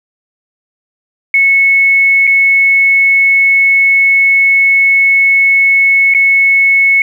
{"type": "tone with dropouts", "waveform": "sine", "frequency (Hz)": 2200, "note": "C#7", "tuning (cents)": -14, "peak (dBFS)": -5, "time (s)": [1.34, 7.02], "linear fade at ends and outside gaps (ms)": 2, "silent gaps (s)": [[2.27, 2.274], [6.139, 6.147]], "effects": ["7-bit"]}